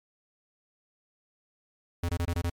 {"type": "tone bursts", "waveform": "square", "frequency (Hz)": 86.1, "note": "F2", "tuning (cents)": -24, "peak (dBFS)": -27, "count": 6, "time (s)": [2.03, 2.499], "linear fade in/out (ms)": 5, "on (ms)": 59, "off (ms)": 23, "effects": ["MP3 96 kbps"]}